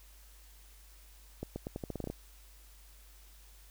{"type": "accelerating click train", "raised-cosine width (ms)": 2, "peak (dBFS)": -24, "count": 11, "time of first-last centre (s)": [1.43, 2.1], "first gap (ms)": 130, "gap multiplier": 0.84, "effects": ["added 50 Hz sine -55 dBFS peak until 3.7 s", "white hiss -61 dBFS RMS until 3.7 s"]}